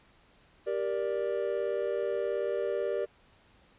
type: chord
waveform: triangle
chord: G minor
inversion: none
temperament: just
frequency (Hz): 392 / 470.4 / 588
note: G4 / Bb4 / D5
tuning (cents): 0 / +16 / +2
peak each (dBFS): -31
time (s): 0.66-3.06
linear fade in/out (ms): 20
effects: pink hiss -62 dBFS RMS until 3.78 s + resampled to 8000 Hz